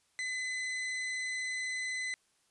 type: tone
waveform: 40% pulse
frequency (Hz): 2021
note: B6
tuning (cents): +39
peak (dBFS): -33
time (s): 0.19-2.14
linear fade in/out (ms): 0
effects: white hiss -72 dBFS RMS until 2.5 s + resampled to 24000 Hz